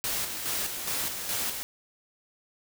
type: noise with tremolo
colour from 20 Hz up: white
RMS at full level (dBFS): -30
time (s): 0.04-1.63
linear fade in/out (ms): 0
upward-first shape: square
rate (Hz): 2.4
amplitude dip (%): 45
effects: none